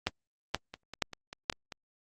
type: two click trains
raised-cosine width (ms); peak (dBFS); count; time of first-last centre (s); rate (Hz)
0.2; -24 / -9; 6 / 4; 0.74-1.722 / 0.07-1.499; 5.09 / 2.1
effects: Opus 24 kbps